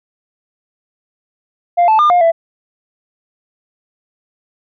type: tone with pitch steps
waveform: sine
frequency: 698 / 874 / 1205 / 709 / 665 Hz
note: F5 / A5 / D6 / F5 / E5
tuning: -1 / -12 / +44 / +26 / +15 cents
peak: -5 dBFS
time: 1.77-2.32 s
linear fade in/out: 20 ms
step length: 110 ms
effects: tanh soft clip ceiling -6 dBFS